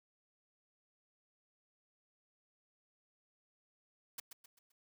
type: noise with echo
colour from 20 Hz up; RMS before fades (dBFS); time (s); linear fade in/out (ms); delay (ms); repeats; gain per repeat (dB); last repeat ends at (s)
white; -43; 4.18-4.2; 5; 130; 4; -8; 4.72
effects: high-pass 200 Hz 12 dB/octave